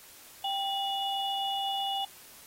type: tone cluster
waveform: sine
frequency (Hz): 787 / 2910 / 3468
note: G5 / F#7 / A7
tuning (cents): +7 / -29 / -26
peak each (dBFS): -31 / -34 / -37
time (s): 0.44-2.05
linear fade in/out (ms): 5
effects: white hiss -52 dBFS RMS until 2.46 s + AAC 48 kbps